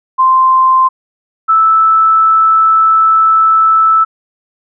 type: tone pair in turn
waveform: sine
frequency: 1043 / 1314.1 Hz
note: C6 / E6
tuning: -6 / -6 cents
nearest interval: major third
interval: 400 cents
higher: second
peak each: -5 dBFS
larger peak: neither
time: 0.18-0.89 / 1.48-4.05 s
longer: second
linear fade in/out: 20 ms
effects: none